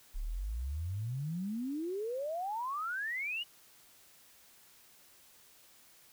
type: exponential sweep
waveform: sine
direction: up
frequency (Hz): 32.7 to 2960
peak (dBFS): -34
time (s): 0.14-3.44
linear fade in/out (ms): 20
effects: white hiss -61 dBFS RMS until 6.12 s